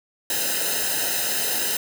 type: noise with comb filter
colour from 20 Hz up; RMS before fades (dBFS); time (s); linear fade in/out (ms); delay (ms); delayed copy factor
white; -24; 0.3-1.77; 2; 0.88; -0.9
effects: none